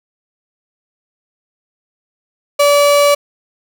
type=tone; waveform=35% pulse; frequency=576 Hz; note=D5; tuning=34 cents flat; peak=-6 dBFS; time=2.59-3.15 s; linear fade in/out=10 ms; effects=none